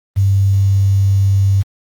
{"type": "tone with quantisation", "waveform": "sine", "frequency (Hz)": 98, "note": "G2", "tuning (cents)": 0, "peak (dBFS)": -9, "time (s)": [0.16, 1.63], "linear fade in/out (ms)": 20, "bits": 6, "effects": ["Opus 24 kbps"]}